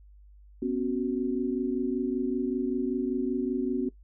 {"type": "chord", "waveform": "sine", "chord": "B suspended second", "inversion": "none", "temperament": "equal with one note detuned", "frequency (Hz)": [246.9, 272.1, 370], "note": ["B3", "C#4", "F#4"], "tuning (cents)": [0, -32, 0], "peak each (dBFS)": -30, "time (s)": [0.62, 3.89], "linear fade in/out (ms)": 5, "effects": ["noise-tail reverb RT60 0.1 s tail -18 dB re dry", "added 50 Hz sine -50 dBFS peak until 4.03 s"]}